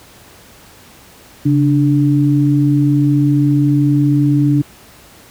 sine tone pair together, 138.59 / 293.3 Hz, C#3 / D4, 0 / -2 cents, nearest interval octave + minor second, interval 1298 cents, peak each -12 dBFS, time 1.45-4.62 s, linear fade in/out 10 ms, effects pink hiss -42 dBFS RMS until 5.3 s + high-pass 60 Hz 12 dB/octave

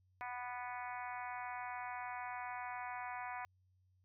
harmonic tone with a mistuned harmonic, 246.9 Hz, B3, in tune, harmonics 3 / 4 / 5 / 6 / 7 / 8 / 9 / 10, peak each -46 / -46 / -53 / -52 / -53 / -54 / -53 / -58 dBFS, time 0.21-3.45 s, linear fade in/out 0 ms, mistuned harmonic 5, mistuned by -18 cents, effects added 92 Hz sine -70 dBFS peak until 4.04 s

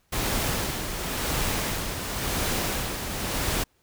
pink noise with tremolo, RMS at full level -26 dBFS, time 0.12-3.64 s, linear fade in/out 10 ms, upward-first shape sine, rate 0.94 Hz, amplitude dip 50%, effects pink hiss -67 dBFS RMS until 3.82 s

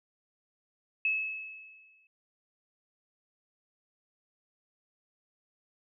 sine tone with exponential decay, 2591 Hz, E7, 30 cents flat, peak -24 dBFS, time 1.05-2.07 s, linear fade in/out 2 ms, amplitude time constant 220 ms, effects none

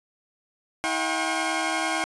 20% pulse tone cluster, 322.5 / 723 / 794 / 1079 Hz, E4 / F#5 / G5 / C#6, -38 / -40 / +22 / -47 cents, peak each -25 dBFS, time 0.84-2.04 s, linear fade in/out 0 ms, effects resampled to 24000 Hz

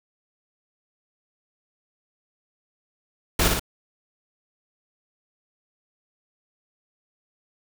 pink noise with echo, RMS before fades -20 dBFS, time 3.39-3.48 s, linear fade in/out 5 ms, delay 58 ms, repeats 2, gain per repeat -3 dB, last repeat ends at 3.596 s, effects none

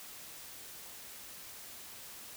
silence, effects white hiss -49 dBFS RMS until 2.36 s

